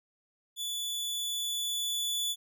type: tone with level ramp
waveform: sawtooth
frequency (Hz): 3458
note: A7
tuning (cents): -31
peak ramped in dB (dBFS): -30 to -26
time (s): 0.56-2.36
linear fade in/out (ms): 50
effects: none